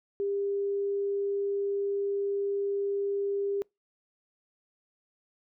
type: tone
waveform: sine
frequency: 400.1 Hz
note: G4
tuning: 35 cents sharp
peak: -27 dBFS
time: 0.2-3.62 s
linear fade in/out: 0 ms
effects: noise-tail reverb RT60 0.2 s tail -26 dB re dry